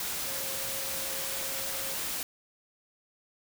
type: tone in noise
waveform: sine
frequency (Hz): 540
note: C#5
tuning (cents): -45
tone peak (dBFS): -44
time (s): 0.27-1.94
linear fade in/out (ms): 2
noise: white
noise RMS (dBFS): -34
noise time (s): 0-2.23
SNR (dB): -13
effects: none